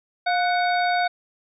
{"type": "harmonic tone with a mistuned harmonic", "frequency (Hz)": 742, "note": "F#5", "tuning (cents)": 5, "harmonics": [1, 2, 3, 5, 6], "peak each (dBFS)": [-20, -26, -30, -34, -36], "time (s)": [0.26, 1.08], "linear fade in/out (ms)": 10, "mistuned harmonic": 1, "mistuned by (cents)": -77, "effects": []}